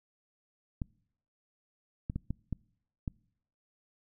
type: clicks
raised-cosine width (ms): 5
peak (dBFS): -21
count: 6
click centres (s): 0.818 / 2.099 / 2.16 / 2.306 / 2.527 / 3.078
effects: noise-tail reverb RT60 0.7 s tail -26 dB re dry